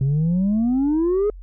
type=exponential sweep; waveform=sine; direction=up; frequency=130.81 to 427.8 Hz; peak=-14 dBFS; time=0.01-1.3 s; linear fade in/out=2 ms; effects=tanh soft clip ceiling -15 dBFS + added 45 Hz sine -35 dBFS peak until 1.42 s